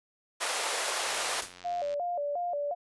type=high-pass noise; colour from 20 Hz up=pink; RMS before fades=-31 dBFS; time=0.4-1.42 s; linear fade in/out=20 ms; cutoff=510 Hz; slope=24 dB/octave
type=click train; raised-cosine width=0.2 ms; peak=-30 dBFS; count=80; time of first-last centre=1.06-1.94 s; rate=89.8 Hz
type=noise with exponential decay; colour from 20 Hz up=white; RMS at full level=-33 dBFS; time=1.42-1.6 s; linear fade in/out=1 ms; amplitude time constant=37 ms
type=tone with vibrato; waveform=sine; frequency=638 Hz; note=D#5; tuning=43 cents sharp; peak=-29 dBFS; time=1.64-2.75 s; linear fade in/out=20 ms; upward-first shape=square; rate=2.8 Hz; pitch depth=170 cents each way
effects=resampled to 24000 Hz